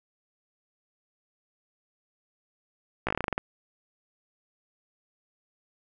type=slowing click train; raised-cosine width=0.5 ms; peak=-12 dBFS; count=11; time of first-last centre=3.07-3.379 s; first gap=16 ms; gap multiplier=1.14; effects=none